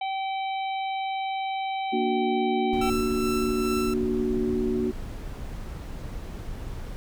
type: harmonic tone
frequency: 772 Hz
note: G5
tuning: 27 cents flat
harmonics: 1 / 3 / 4 / 5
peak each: -27 / -37 / -42 / -43 dBFS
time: 0.01-2.9 s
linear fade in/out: 5 ms
type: chord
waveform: sine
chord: Bb augmented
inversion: none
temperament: equal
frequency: 233.1 / 293.7 / 370 Hz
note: Bb3 / D4 / F#4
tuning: 0 / 0 / 0 cents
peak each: -27 / -31 / -26 dBFS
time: 1.92-4.92 s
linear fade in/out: 20 ms
type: noise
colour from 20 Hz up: brown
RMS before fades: -35 dBFS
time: 2.73-6.96 s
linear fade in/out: 0 ms
type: tone with tremolo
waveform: sawtooth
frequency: 1334 Hz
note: E6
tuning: 20 cents sharp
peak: -26 dBFS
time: 2.81-3.94 s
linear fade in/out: 5 ms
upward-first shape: sine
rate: 2.4 Hz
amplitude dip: 40%
effects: none